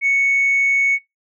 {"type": "tone", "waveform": "sine", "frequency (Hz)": 2217, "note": "C#7", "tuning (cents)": 0, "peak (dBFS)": -12, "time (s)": [0.01, 0.99], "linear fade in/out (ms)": 50, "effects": ["noise-tail reverb RT60 0.2 s tail -25 dB re dry", "tanh soft clip ceiling -10 dBFS"]}